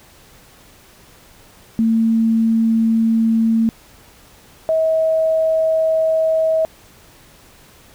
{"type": "tone pair in turn", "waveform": "sine", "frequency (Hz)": [225.5, 641.1], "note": ["A3", "E5"], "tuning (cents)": [43, -48], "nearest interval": "octave + tritone", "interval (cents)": 1809, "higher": "second", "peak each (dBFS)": [-12, -13], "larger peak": "first", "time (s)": [[1.79, 3.69], [4.69, 6.65]], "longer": "second", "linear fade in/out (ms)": 0, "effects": ["pink hiss -47 dBFS RMS until 7.94 s"]}